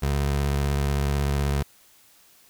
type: tone with vibrato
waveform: 25% pulse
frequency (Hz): 70.6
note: C#2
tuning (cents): +32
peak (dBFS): -18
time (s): 0.02-1.63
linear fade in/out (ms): 10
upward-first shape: sine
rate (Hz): 16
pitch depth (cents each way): 36
effects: white hiss -56 dBFS RMS until 2.49 s

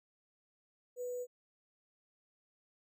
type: tone with sample-and-hold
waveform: sine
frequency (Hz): 493.9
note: B4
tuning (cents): 0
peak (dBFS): -37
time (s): 0.96-1.27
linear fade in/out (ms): 50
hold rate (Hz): 7350
effects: none

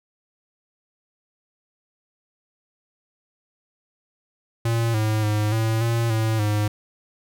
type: tone with pitch steps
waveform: square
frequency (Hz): 115.6 / 108.3 / 105.8 / 111.8 / 116.1 / 110.9 / 105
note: A#2 / A2 / G#2 / A2 / A#2 / A2 / G#2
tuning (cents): -14 / -27 / +33 / +28 / -7 / +14 / +19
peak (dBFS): -20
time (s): 4.65-6.68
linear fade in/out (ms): 5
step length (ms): 290
effects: none

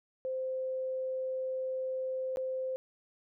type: tone with dropouts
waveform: sine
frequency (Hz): 520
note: C5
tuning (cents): -11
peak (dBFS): -32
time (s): 0.25-2.76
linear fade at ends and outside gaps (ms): 0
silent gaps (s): 2.36-2.371
effects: none

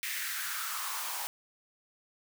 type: noise with high-pass filter sweep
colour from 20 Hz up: white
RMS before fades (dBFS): -36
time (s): 0.03-1.27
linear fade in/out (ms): 0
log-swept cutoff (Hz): 2000 to 820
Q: 3.9
effects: none

